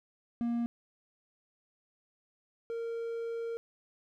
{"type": "tone pair in turn", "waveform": "triangle", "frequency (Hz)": [235.8, 461.9], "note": ["A#3", "A#4"], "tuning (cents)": [20, -16], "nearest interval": "octave", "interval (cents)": 1164, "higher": "second", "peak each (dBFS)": [-27, -32], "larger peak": "first", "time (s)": [[0.41, 0.66], [2.7, 3.57]], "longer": "second", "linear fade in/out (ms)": 0, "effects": []}